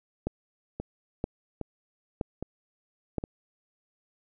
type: two click trains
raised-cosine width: 2 ms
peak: -15 / -20 dBFS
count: 4 / 4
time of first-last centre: 0.27-3.183 / 0.8-3.239 s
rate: 1.03 / 1.23 Hz
effects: none